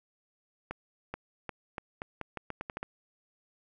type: accelerating click train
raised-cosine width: 0.5 ms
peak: -21 dBFS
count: 12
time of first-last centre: 0.71-2.83 s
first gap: 430 ms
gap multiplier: 0.82
effects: none